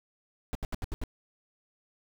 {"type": "noise bursts", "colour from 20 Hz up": "brown", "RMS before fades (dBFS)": -32, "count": 6, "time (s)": [0.53, 1.037], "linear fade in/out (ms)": 0, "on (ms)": 22, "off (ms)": 75, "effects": []}